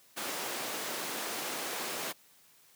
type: high-pass noise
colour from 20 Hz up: pink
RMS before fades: -37 dBFS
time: 0.16-2.13 s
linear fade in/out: 20 ms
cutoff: 350 Hz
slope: 12 dB/octave
effects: white hiss -62 dBFS RMS until 2.75 s + high-pass 100 Hz 12 dB/octave